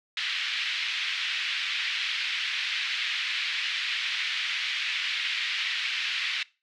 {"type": "band-pass noise", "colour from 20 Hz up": "pink", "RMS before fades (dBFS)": -30, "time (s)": [0.17, 6.43], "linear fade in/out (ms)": 2, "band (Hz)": [2000, 3800], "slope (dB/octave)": 24, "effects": ["noise-tail reverb RT60 0.3 s tail -22 dB re dry"]}